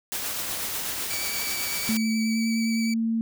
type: noise with tremolo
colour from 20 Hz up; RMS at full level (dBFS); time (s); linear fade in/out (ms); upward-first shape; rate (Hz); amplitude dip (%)
white; -29; 0.12-1.97; 0; triangle; 8.1; 30
type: tone with vibrato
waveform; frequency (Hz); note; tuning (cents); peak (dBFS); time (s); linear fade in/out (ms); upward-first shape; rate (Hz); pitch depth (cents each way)
20% pulse; 2293; D7; -42; -26; 1.1-2.94; 5; triangle; 9.6; 22
type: tone with pitch glide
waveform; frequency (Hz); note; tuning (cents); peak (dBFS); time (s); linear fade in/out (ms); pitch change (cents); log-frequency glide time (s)
sine; 222.1 to 226.5; A3 to A#3; +16 to -50; -22; 1.89-3.21; 0; +34; 2.26-2.42
effects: none